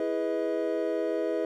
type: chord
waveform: triangle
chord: E major seventh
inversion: none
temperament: equal with one note detuned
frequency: 329.6 / 415.3 / 493.9 / 633.5 Hz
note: E4 / G#4 / B4 / D#5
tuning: 0 / 0 / 0 / +31 cents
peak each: -30 dBFS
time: 0-1.45 s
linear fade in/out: 2 ms
effects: none